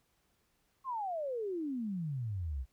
sine exponential sweep, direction down, 1100 to 60 Hz, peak -34 dBFS, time 0.84-2.66 s, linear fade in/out 50 ms, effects pink hiss -75 dBFS RMS until 2.72 s

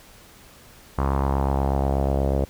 sawtooth tone with low-pass filter sweep, 68.3 Hz, C#2, 25 cents flat, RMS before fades -22 dBFS, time 0.98-2.45 s, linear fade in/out 5 ms, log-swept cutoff 1100 to 560 Hz, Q 3.1, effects pink hiss -49 dBFS RMS until 2.49 s

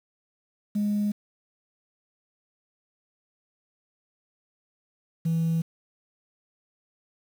sine tone pair in turn, 207 / 164.3 Hz, G#3 / E3, -5 / -5 cents, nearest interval major third, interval 400 cents, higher first, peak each -21 / -20 dBFS, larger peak second, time 0.75-1.12 / 5.25-5.62 s, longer neither, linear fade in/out 10 ms, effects tanh soft clip ceiling -20 dBFS + 8-bit

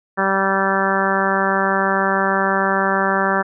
harmonic tone, 193.8 Hz, G3, 20 cents flat, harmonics 1 / 2 / 3 / 4 / 5 / 6 / 7 / 8 / 9, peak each -24 / -24 / -24 / -24 / -24 / -24 / -24 / -24 / -24 dBFS, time 0.17-3.43 s, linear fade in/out 20 ms, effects none

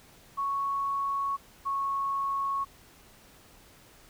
sine tone pair in turn, 1108.7 / 1102.3 Hz, C#6 / C#6, 0 / -10 cents, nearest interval unison, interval 10 cents, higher first, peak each -27 dBFS, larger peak neither, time 0.37-1.37 / 1.65-2.65 s, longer neither, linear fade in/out 20 ms, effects pink hiss -56 dBFS RMS until 4.09 s

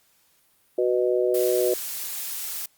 harmonic tone, 123.47 Hz, B2, in tune, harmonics 3 / 4 / 5, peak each -22 / -24 / -26 dBFS, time 0.78-1.74 s, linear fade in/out 5 ms
blue noise, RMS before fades -31 dBFS, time 1.34-2.66 s, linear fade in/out 5 ms
effects white hiss -63 dBFS RMS until 2.77 s + Opus 48 kbps

